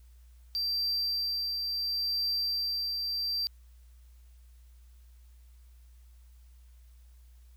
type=tone with tremolo; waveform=triangle; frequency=4700 Hz; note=D8; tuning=1 cent sharp; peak=-26 dBFS; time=0.55-3.47 s; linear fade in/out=0 ms; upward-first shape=triangle; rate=0.72 Hz; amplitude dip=35%; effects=added 60 Hz sine -52 dBFS peak until 7.56 s + white hiss -70 dBFS RMS until 7.56 s